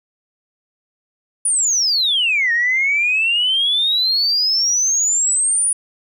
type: exponential two-way sweep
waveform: sine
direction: down then up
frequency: 9790 to 1837 to 9790 Hz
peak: -13 dBFS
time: 1.45-5.73 s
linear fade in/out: 5 ms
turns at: 2.52 s
effects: tanh soft clip ceiling -9 dBFS